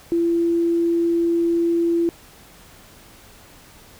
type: tone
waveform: sine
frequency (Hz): 338.3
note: E4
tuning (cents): +45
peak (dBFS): -16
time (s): 0.12-2.09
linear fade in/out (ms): 0
effects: pink hiss -47 dBFS RMS until 3.99 s

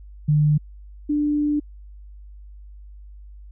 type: tone pair in turn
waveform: sine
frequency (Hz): 150 / 295.5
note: D3 / D4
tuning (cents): +37 / +11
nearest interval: octave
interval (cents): 1174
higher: second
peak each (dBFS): -14 / -18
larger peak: first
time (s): 0.28-0.58 / 1.09-1.6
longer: second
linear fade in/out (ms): 10
effects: added 50 Hz sine -39 dBFS peak until 3.51 s

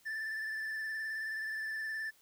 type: tone with vibrato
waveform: triangle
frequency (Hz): 1760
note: A6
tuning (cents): 0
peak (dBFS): -34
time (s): 0.05-2.11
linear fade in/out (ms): 20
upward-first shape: square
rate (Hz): 19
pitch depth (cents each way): 22
effects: white hiss -66 dBFS RMS until 2.21 s

